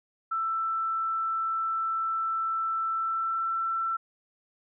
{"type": "tone with pitch glide", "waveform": "sine", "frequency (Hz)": [1329, 1339.8], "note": ["E6", "E6"], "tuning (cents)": [14, 28], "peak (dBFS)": -26, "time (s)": [0.31, 3.97], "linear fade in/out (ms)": 10, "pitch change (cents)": 14, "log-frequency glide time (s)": [2.91, 3.49], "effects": []}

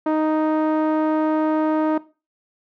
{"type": "tone with low-pass filter", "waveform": "sawtooth", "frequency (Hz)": 311.1, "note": "D#4", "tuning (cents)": 0, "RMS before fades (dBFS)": -20, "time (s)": [0.06, 1.98], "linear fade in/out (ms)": 5, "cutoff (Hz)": 1000, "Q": 1.3, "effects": ["noise-tail reverb RT60 0.3 s tail -17 dB re dry"]}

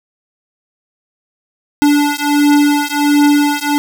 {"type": "beating tone pair", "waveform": "square", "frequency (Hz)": [290.5, 291.9], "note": ["D4", "D4"], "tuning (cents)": [-19, -10], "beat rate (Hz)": 1.4, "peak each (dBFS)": -13, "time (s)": [1.82, 3.78], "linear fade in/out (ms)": 0, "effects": []}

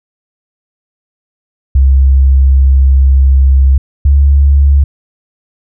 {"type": "tone pair in turn", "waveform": "sine", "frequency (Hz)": [67, 70.13], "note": ["C2", "C#2"], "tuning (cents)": [42, 21], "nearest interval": "minor second", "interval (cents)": 79, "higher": "second", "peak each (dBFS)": -3, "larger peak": "neither", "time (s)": [[1.75, 3.78], [4.05, 4.84]], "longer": "first", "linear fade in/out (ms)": 5, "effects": []}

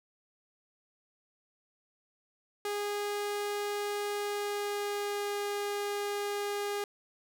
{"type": "tone with pitch glide", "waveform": "sawtooth", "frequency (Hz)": [410.9, 408.3], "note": ["G#4", "G#4"], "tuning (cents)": [-18, -29], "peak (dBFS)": -28, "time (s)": [2.65, 6.84], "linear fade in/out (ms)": 2, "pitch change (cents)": -11, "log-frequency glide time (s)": [4.15, 5.35], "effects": []}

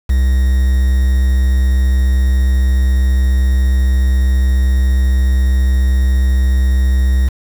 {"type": "tone with quantisation", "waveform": "triangle", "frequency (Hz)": 64.8, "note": "C2", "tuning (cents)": -16, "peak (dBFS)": -7, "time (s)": [0.09, 7.29], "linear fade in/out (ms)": 10, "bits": 5, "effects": []}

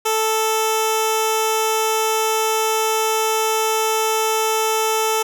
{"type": "tone with notch filter", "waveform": "10% pulse", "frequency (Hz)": 440, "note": "A4", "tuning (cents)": 0, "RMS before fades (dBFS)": -19, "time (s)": [0.05, 5.23], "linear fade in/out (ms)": 10, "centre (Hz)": 1900, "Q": 1.3, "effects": []}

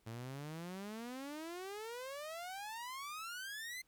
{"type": "exponential sweep", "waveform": "sawtooth", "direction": "up", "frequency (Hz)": [109.5, 2094], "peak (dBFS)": -40, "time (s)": [0.06, 3.82], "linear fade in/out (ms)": 10, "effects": ["pink hiss -75 dBFS RMS until 3.87 s"]}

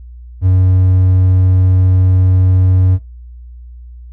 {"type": "tone", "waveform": "triangle", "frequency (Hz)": 92.8, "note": "F#2", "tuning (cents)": 6, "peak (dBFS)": -5, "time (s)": [0.41, 2.99], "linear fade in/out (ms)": 50, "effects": ["noise-tail reverb RT60 0.2 s tail -17 dB re dry", "added 60 Hz sine -30 dBFS peak until 4.12 s"]}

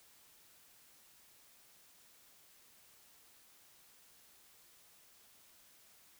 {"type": "silence", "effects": ["white hiss -64 dBFS RMS until 6.19 s"]}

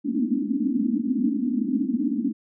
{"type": "band-pass noise", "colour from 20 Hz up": "white", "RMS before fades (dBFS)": -24, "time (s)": [0.04, 2.33], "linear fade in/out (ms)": 20, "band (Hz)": [210, 300], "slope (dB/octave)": 96, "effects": []}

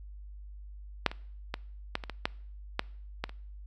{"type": "clicks", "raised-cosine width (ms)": 0.3, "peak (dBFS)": [-7, -23, -16, -13, -23, -20, -11, -11, -15, -28], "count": 10, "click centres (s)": [1.063, 1.115, 1.541, 1.954, 2.038, 2.097, 2.255, 2.794, 3.24, 3.294], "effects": ["noise-tail reverb RT60 0.6 s tail -24 dB re dry", "added 50 Hz sine -43 dBFS peak until 3.66 s"]}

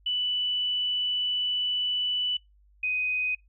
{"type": "tone pair in turn", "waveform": "sine", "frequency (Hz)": [2975, 2502], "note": ["F#7", "D#7"], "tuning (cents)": [9, 9], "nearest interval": "minor third", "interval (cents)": 300, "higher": "first", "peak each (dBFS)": -25, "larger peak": "neither", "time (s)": [[0.06, 2.37], [2.83, 3.35]], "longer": "first", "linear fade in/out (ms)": 5, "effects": ["noise-tail reverb RT60 0.2 s tail -26 dB re dry", "added 50 Hz sine -57 dBFS peak until 3.48 s"]}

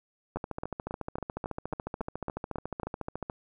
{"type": "two click trains", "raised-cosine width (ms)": 1, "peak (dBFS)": [-19, -20], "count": [10, 42], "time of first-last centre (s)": [[0.36, 2.833], [0.37, 3.299]], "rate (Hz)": [3.64, 14], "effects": []}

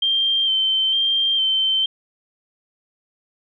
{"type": "tone with vibrato", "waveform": "sine", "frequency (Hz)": 3138, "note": "G7", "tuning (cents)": 1, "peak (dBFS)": -16, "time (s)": [0.02, 1.86], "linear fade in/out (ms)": 5, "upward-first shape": "square", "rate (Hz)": 1.1, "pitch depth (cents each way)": 21, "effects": []}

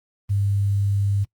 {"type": "tone with quantisation", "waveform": "sine", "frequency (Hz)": 100, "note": "G2", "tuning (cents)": 35, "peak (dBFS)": -18, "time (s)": [0.29, 1.25], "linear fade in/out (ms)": 20, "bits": 8, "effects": ["noise-tail reverb RT60 0.1 s tail -23 dB re dry", "Opus 32 kbps"]}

